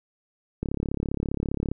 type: click train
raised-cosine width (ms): 3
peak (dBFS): -14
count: 39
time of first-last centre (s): 0.63-1.716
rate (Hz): 35
effects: none